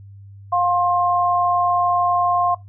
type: tone pair together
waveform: sine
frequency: 708 / 1060.8 Hz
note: F5 / C6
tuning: +23 / +23 cents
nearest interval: perfect fifth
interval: 700 cents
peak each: -18 dBFS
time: 0.52-2.55 s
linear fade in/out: 10 ms
effects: noise-tail reverb RT60 0.2 s tail -20 dB re dry + added 99 Hz sine -38 dBFS peak until 2.68 s